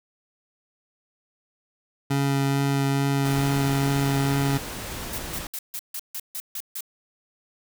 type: tone with vibrato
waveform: 25% pulse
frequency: 138.59 Hz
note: C#3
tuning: in tune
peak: -17 dBFS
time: 2.1-4.58 s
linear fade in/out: 10 ms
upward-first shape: sine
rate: 2.3 Hz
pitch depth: 9 cents each way
type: noise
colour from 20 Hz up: pink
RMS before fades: -34 dBFS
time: 3.25-5.47 s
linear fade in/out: 2 ms
type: noise bursts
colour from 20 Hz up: blue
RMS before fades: -32 dBFS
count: 9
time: 5.13-6.807 s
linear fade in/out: 2 ms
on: 53 ms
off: 150 ms
effects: none